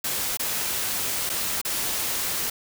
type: noise with dropouts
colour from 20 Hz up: white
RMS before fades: -27 dBFS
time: 0.04-2.5 s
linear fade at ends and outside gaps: 5 ms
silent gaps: 0.372-0.394 / 1.294-1.298 / 1.615-1.649 s
effects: none